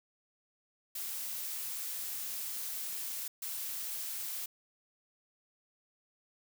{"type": "noise bursts at uneven times", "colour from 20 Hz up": "blue", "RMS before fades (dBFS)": -39, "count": 2, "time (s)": [[0.95, 3.28], [3.42, 4.46]], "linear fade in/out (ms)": 5, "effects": []}